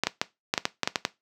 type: clicks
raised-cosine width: 0.2 ms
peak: -5 dBFS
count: 10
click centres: 0.036 / 0.07 / 0.215 / 0.539 / 0.578 / 0.654 / 0.833 / 0.875 / 0.958 / 1.051 s
effects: noise-tail reverb RT60 0.2 s tail -18 dB re dry + high-pass 150 Hz 12 dB/octave